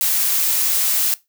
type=noise; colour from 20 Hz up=blue; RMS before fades=-18 dBFS; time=0.01-1.14 s; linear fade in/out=0 ms; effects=noise-tail reverb RT60 0.2 s tail -19 dB re dry